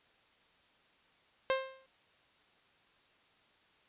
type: tone with exponential decay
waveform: sawtooth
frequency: 529 Hz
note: C5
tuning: 19 cents sharp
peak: -22 dBFS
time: 1.5-1.86 s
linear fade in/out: 0 ms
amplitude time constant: 77 ms
effects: white hiss -67 dBFS RMS until 3.88 s + resampled to 8000 Hz